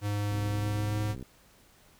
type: tone with pitch glide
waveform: square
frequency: 103 to 105.41 Hz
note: G#2 to G#2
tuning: -14 to +26 cents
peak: -29 dBFS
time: 0.01-1.16 s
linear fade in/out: 50 ms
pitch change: +40 cents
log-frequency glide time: 0.46-1.02 s
type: click train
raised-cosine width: 3 ms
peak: -29 dBFS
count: 59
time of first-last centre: 0.32-1.226 s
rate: 64 Hz
effects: pink hiss -60 dBFS RMS until 1.99 s